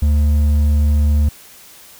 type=tone with hard clipping; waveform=triangle; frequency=74 Hz; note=D2; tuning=14 cents sharp; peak=-12 dBFS; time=0.02-1.29 s; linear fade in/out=5 ms; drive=8 dB; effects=white hiss -42 dBFS RMS until 1.99 s